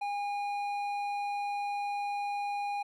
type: tone with hard clipping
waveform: sine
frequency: 814 Hz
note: G#5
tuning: 35 cents flat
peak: -33 dBFS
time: 0.01-2.83 s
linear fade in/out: 10 ms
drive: 8 dB
effects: none